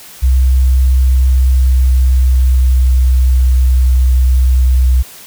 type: tone with pitch glide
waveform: sine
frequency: 64.6 to 63.56 Hz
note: C2 to C2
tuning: -21 to -50 cents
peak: -5 dBFS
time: 0.22-5.03 s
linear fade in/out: 20 ms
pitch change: -29 cents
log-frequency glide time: 1.34-3.21 s
effects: tanh soft clip ceiling -2 dBFS + white hiss -35 dBFS RMS until 5.26 s